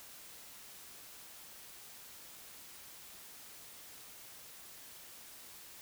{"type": "silence", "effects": ["white hiss -53 dBFS RMS until 5.81 s"]}